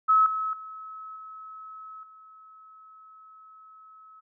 sine tone with level steps, 1290 Hz, E6, 38 cents flat, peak -16 / -26 / -38 / -40 / -48 dBFS, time 0.08-4.21 s, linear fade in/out 20 ms, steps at 0.26 / 0.53 / 1.16 / 2.03 s, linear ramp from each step 2 ms, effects none

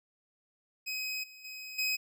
25% pulse tone with level steps, 2528 Hz, D#7, 27 cents sharp, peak -30 / -46 / -38 / -25 dBFS, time 0.86-1.97 s, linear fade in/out 20 ms, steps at 1.23 / 1.44 / 1.78 s, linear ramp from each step 10 ms, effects none

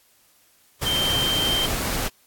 sine tone in noise, 3136 Hz, G7, in tune, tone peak -21 dBFS, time 0.85-1.67 s, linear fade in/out 20 ms, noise pink, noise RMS -26 dBFS, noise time 0.81-2.09 s, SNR +2 dB, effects white hiss -59 dBFS RMS until 2.26 s + AAC 64 kbps

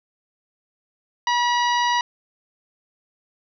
harmonic tone with a mistuned harmonic, 966 Hz, B5, 39 cents flat, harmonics 1 / 2 / 3 / 4 / 5 / 6, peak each -19 / -25 / -29 / -31 / -33 / -35 dBFS, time 1.27-2.01 s, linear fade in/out 2 ms, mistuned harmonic 5, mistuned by -17 cents, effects none

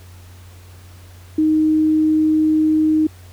sine tone, 311.1 Hz, D#4, in tune, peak -12 dBFS, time 1.38-3.07 s, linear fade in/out 5 ms, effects added 90 Hz sine -39 dBFS peak until 3.32 s + pink hiss -48 dBFS RMS until 3.32 s

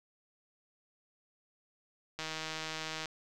click train, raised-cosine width 0.2 ms, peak -21 dBFS, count 138, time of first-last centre 2.19-3.057 s, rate 158 Hz, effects none

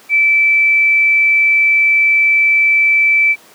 sine tone, 2320 Hz, D7, 22 cents flat, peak -8 dBFS, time 0.09-3.36 s, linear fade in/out 50 ms, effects pink hiss -43 dBFS RMS until 3.54 s + high-pass 300 Hz 12 dB/octave

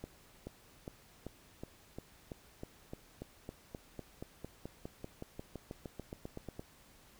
accelerating click train, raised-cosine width 2 ms, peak -29 dBFS, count 29, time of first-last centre 0.04-6.595 s, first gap 430 ms, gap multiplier 0.95, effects pink hiss -62 dBFS RMS until 7.19 s

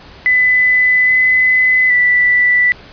sine tone with pitch steps, 2004 / 2017 / 1972 Hz, B6 / B6 / B6, +25 / +36 / -3 cents, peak -8 dBFS, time 0.26-2.72 s, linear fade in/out 0 ms, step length 820 ms, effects pink hiss -38 dBFS RMS until 2.92 s + resampled to 11025 Hz

